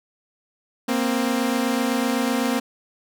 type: tone pair together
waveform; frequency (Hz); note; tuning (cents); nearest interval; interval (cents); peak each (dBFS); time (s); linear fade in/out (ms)
sawtooth; 234.3 / 262.2; A#3 / C4; +9 / +4; major second; 195; -19; 0.88-2.6; 10
effects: none

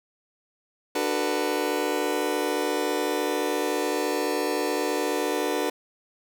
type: chord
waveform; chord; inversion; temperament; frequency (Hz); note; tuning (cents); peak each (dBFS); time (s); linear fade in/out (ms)
30% pulse; B minor seventh; first; just; 296.3 / 370.4 / 444.5 / 493.9; D4 / F#4 / A4 / B4; +15 / +2 / +18 / 0; -27; 0.95-5.7; 5
effects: none

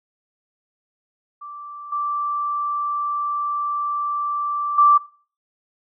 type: tone with level steps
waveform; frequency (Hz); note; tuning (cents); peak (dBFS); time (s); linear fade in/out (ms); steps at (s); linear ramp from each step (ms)
sine; 1170; D6; -7; -33 / -21 / -10; 1.41-4.98; 10; 1.92 / 4.78; 5
effects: noise-tail reverb RT60 0.4 s tail -18 dB re dry

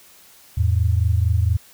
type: tone pair together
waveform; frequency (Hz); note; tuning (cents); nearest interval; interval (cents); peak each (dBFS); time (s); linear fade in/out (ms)
sine; 83.3 / 107.58; E2 / A2; +19 / -39; major third; 442; -17 / -19; 0.57-1.57; 10
effects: white hiss -49 dBFS RMS until 1.73 s

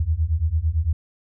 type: beating tone pair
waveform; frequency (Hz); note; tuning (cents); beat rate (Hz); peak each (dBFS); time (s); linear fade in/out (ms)
sine; 75.4 / 84.3; D2 / E2; +46 / +39; 8.9; -22 / -21; 0-0.93; 5
effects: none

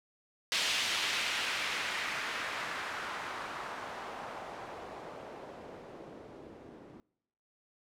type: noise with low-pass filter sweep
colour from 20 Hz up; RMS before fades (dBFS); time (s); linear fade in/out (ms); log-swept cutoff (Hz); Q
blue; -38; 0.52-7; 0; 3600 to 310; 1.2
effects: noise-tail reverb RT60 0.9 s tail -25 dB re dry

